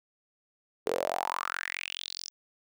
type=tone with high-pass filter sweep; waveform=sawtooth; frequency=44.66 Hz; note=F1; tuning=39 cents sharp; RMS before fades=-34 dBFS; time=0.86-2.3 s; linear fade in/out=0 ms; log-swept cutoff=420 to 5800 Hz; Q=6.2; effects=none